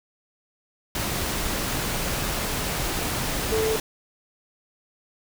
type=tone in noise; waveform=sine; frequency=440 Hz; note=A4; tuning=in tune; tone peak=-22 dBFS; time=3.52-3.76 s; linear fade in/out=2 ms; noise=pink; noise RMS=-27 dBFS; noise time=0.95-3.8 s; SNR=+2 dB; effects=none